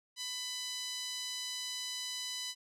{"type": "tone with band-pass filter", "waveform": "5% pulse", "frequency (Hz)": 998, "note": "B5", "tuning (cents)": 18, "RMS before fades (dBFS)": -40, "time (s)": [0.16, 2.55], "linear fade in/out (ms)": 50, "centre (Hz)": 4000, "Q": 1.3, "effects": []}